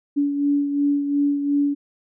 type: beating tone pair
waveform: sine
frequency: 285.5 / 288.3 Hz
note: D4 / D4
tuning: -49 / -32 cents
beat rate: 2.8 Hz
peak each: -18 / -27 dBFS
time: 0.16-1.75 s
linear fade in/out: 20 ms
effects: none